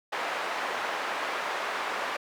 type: band-pass noise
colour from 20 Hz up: white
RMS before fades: -32 dBFS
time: 0.12-2.17 s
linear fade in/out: 10 ms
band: 540 to 1500 Hz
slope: 12 dB/octave
effects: none